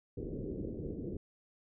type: low-pass noise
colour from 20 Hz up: white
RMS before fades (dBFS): -40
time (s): 0.17-1.17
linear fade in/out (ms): 5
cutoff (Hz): 460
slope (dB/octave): 48
effects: none